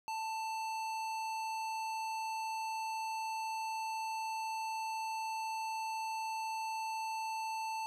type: tone with hard clipping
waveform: sine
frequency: 886 Hz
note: A5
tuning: 12 cents sharp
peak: -38 dBFS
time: 0.08-7.86 s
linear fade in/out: 0 ms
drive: 16 dB
effects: none